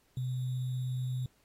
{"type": "tone with sample-and-hold", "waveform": "sine", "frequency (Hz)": 127.2, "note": "C3", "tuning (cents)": -48, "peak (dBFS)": -31, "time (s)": [0.17, 1.26], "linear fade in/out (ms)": 2, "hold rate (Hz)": 3675, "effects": ["pink hiss -70 dBFS RMS until 1.44 s", "AAC 48 kbps"]}